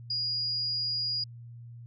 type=tone; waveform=sine; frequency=4872 Hz; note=D#8; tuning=37 cents flat; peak=-28 dBFS; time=0.1-1.24 s; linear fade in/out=5 ms; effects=added 118 Hz sine -43 dBFS peak until 1.86 s